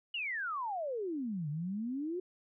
sine exponential two-way sweep, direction down then up, 2963 to 142.8 to 373.6 Hz, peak -34 dBFS, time 0.14-2.2 s, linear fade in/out 5 ms, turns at 1.49 s, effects none

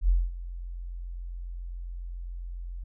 sine tone with ADSR envelope, 43.65 Hz, F1, in tune, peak -17 dBFS, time 0.01-2.84 s, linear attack 76 ms, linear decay 220 ms, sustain -17 dB, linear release 8 ms, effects none

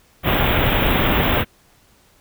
pink band-stop noise, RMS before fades -17 dBFS, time 0.23-1.45 s, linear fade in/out 50 ms, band 3600 to 14000 Hz, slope 96 dB/octave, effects pink hiss -55 dBFS RMS until 2.2 s

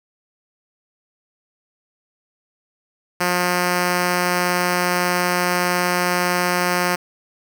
5% pulse tone, 178.3 Hz, F3, 36 cents sharp, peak -6 dBFS, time 3.2-6.96 s, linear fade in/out 10 ms, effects none

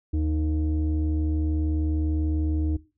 sine tone pair together, 76.54 / 310 Hz, D#2 / D#4, -28 / -6 cents, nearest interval 2 octaves, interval 2422 cents, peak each -21 / -27 dBFS, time 0.13-2.77 s, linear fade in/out 10 ms, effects noise-tail reverb RT60 0.3 s tail -18 dB re dry + tanh soft clip ceiling -18 dBFS

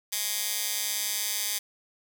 15% pulse tone with high-pass filter, 207.7 Hz, G#3, in tune, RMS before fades -30 dBFS, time 0.12-1.59 s, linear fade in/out 10 ms, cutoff 4700 Hz, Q 0.58, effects none

